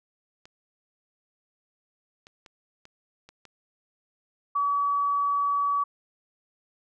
clicks, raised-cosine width 0.2 ms, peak -31 dBFS, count 6, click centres 0.455 / 2.269 / 2.462 / 2.854 / 3.29 / 3.453 s
sine tone, 1140 Hz, C#6, 48 cents sharp, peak -22 dBFS, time 4.55-5.84 s, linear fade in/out 10 ms
effects none

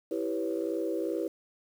sine chord, C# half-diminished seventh, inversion first, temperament equal, 329.6 / 392 / 493.9 / 554.4 Hz, E4 / G4 / B4 / C#5, 0 / 0 / 0 / 0 cents, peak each -32 / -34 / -34 / -37 dBFS, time 0.11-1.28 s, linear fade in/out 5 ms, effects tanh soft clip ceiling -19 dBFS + 9-bit

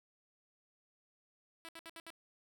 5% pulse tone bursts, 329.6 Hz, E4, in tune, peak -36 dBFS, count 5, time 1.65-2.103 s, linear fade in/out 0 ms, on 37 ms, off 67 ms, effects none

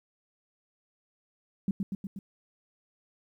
sine tone with echo, 194.9 Hz, G3, 10 cents flat, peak -24 dBFS, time 1.68-1.71 s, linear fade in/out 2 ms, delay 120 ms, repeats 4, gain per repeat -3 dB, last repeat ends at 2.19 s, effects 11-bit

